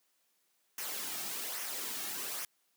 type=noise with flanger; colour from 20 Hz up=white; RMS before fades=-39 dBFS; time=0.78-2.45 s; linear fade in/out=2 ms; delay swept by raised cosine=0.24 to 2.04 ms; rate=1.2 Hz; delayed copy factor=-0.5; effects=white hiss -75 dBFS RMS until 2.76 s + high-pass 200 Hz 12 dB/octave